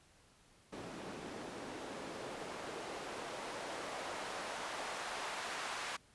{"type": "noise with band-pass filter sweep", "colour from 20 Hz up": "white", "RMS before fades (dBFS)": -44, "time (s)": [0.72, 5.97], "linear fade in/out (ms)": 10, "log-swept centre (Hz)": [270, 1100], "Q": 0.87, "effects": ["pink hiss -66 dBFS RMS until 6.14 s", "resampled to 24000 Hz"]}